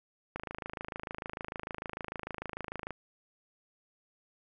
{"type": "click train", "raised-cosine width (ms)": 0.5, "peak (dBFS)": -22, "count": 69, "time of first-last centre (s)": [0.36, 2.907], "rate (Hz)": 26.7, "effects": []}